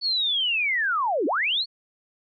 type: linear two-way sweep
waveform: sine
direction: down then up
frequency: 4484 to 263 to 4484 Hz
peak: -21 dBFS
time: 0.01-1.66 s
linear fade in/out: 50 ms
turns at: 1.26 s
effects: none